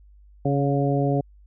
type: harmonic tone with a mistuned harmonic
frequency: 140 Hz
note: C#3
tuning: 18 cents sharp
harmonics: 1 / 2 / 3 / 4 / 5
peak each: -22 / -25 / -27 / -28 / -29 dBFS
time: 0.45-1.21 s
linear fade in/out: 5 ms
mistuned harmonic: 5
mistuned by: +22 cents
effects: added 50 Hz sine -48 dBFS peak until 1.46 s